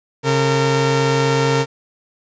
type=tone pair together; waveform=sawtooth; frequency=136.17 / 456.8 Hz; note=C#3 / A#4; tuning=-31 / -35 cents; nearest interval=octave + major sixth; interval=2096 cents; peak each=-13 dBFS; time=0.23-1.66 s; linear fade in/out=50 ms; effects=resampled to 16000 Hz + 8-bit